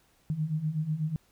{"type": "beating tone pair", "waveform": "sine", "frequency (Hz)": [150, 158.1], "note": ["D3", "D#3"], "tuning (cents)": [37, 28], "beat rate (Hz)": 8.1, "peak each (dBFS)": [-33, -29], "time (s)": [0.3, 1.16], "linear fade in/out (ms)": 0, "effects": ["pink hiss -66 dBFS RMS until 1.31 s"]}